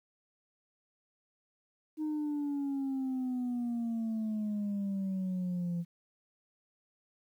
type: exponential sweep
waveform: sine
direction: down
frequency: 311.1 to 170 Hz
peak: -29 dBFS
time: 1.97-5.85 s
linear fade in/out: 50 ms
effects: tanh soft clip ceiling -30 dBFS + 11-bit